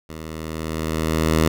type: tone with level ramp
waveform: 10% pulse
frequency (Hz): 79.5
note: D#2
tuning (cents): +38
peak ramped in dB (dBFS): -25 to -6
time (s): 0.09-1.48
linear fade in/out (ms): 5
effects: none